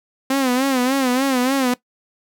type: tone with vibrato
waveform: sawtooth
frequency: 260.6 Hz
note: C4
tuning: 7 cents flat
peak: -12 dBFS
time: 0.3-1.74 s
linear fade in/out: 5 ms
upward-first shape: sine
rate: 3.4 Hz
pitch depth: 99 cents each way
effects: noise-tail reverb RT60 0.1 s tail -18 dB re dry